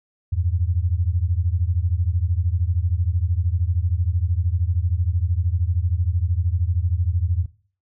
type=beating tone pair; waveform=sine; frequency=82.41 / 95.41 Hz; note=E2 / G2; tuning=0 / -46 cents; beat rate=13 Hz; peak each=-21 / -22 dBFS; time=0.32-7.46 s; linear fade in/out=10 ms; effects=noise-tail reverb RT60 0.4 s tail -17 dB re dry